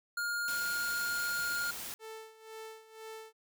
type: tone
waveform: square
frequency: 1416 Hz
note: F6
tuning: 23 cents sharp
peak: -33 dBFS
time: 0.17-1.71 s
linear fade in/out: 5 ms
type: noise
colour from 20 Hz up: white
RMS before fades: -42 dBFS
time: 0.48-1.94 s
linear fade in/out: 0 ms
type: tone with tremolo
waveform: sawtooth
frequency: 441.7 Hz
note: A4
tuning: 7 cents sharp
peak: -39 dBFS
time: 1.99-3.33 s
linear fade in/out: 50 ms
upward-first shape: sine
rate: 2 Hz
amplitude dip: 80%
effects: none